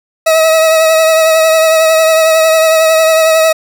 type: tone with vibrato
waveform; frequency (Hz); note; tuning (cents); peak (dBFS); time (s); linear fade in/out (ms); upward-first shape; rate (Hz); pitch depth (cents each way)
40% pulse; 641; E5; -49; -5; 0.26-3.53; 10; triangle; 11; 29
effects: none